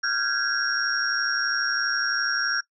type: tone cluster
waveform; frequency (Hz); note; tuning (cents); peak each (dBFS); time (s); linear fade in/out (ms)
sine; 1393 / 1536 / 1648 / 5580; F6 / G6 / G#6 / F8; -5 / -36 / -14 / -2; -28; 0.03-2.61; 10
effects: noise-tail reverb RT60 0.1 s tail -20 dB re dry